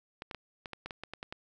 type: clicks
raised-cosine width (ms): 0.3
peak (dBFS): -24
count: 11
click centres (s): 0.221 / 0.312 / 0.347 / 0.658 / 0.733 / 0.86 / 0.908 / 1.036 / 1.136 / 1.229 / 1.325
effects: none